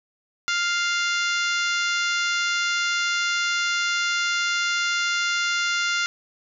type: harmonic tone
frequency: 698.5 Hz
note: F5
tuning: in tune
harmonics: 2 / 3 / 4 / 5 / 6 / 7 / 8 / 9 / 10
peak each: -24 / -28 / -30 / -32 / -34 / -35 / -36 / -37 / -38 dBFS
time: 0.48-6.06 s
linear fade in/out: 0 ms
effects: none